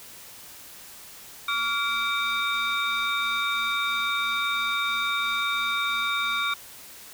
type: tone cluster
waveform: sine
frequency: 1143 / 1398 / 2313 / 3687 Hz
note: D6 / F6 / D7 / A#7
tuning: -47 / +1 / -27 / -20 cents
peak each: -28 dBFS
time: 1.48-6.54 s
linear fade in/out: 5 ms
effects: tanh soft clip ceiling -18 dBFS + white hiss -45 dBFS RMS until 7.13 s